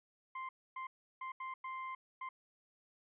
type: tone bursts at uneven times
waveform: 35% pulse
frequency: 1046.5 Hz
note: C6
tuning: in tune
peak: -39 dBFS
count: 6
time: 0.35-0.49 / 0.76-0.87 / 1.21-1.32 / 1.4-1.54 / 1.64-1.95 / 2.21-2.29 s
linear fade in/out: 5 ms
effects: resampled to 8000 Hz